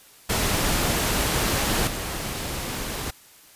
pink noise with level steps, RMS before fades -23 / -30 dBFS, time 0.29-3.11 s, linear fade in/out 10 ms, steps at 1.87 s, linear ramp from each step 5 ms, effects white hiss -51 dBFS RMS until 3.55 s + resampled to 32000 Hz

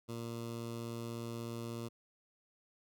15% pulse tone with notch filter, 116.54 Hz, A#2, in tune, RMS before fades -42 dBFS, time 0.08-1.89 s, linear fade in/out 20 ms, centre 1800 Hz, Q 1.5, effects none

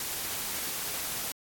white noise, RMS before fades -34 dBFS, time 0-1.32 s, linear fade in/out 2 ms, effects AAC 64 kbps

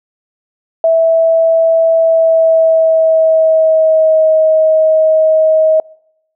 sine tone with pitch glide, 655 to 632 Hz, E5 to D#5, -11 to +27 cents, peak -6 dBFS, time 0.84-5.8 s, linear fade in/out 2 ms, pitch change -62 cents, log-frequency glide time 1.97-4.3 s, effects noise-tail reverb RT60 0.8 s tail -26 dB re dry

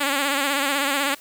5% pulse tone with vibrato, 279.7 Hz, C#4, 16 cents sharp, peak -9 dBFS, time 0-1.15 s, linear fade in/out 10 ms, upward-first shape sine, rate 16 Hz, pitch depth 68 cents each way, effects white hiss -47 dBFS RMS until 1.2 s + high-pass 60 Hz 12 dB/octave

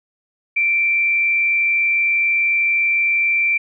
sine tone with frequency modulation, 2349 Hz, D7, in tune, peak -14 dBFS, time 0.56-3.58 s, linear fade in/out 10 ms, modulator 87 Hz, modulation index 0.43, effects none

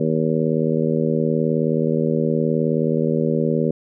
harmonic tone, 79.1 Hz, D#2, 29 cents sharp, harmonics 2 / 3 / 4 / 5 / 6 / 7, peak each -22 / -22 / -28 / -24 / -24 / -27 dBFS, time 0-3.71 s, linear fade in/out 5 ms, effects none

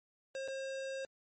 square tone with dropouts, 536 Hz, C5, 42 cents sharp, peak -39 dBFS, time 0.35-1.05 s, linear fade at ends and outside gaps 1 ms, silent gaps 0.478-0.483 s, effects MP3 32 kbps

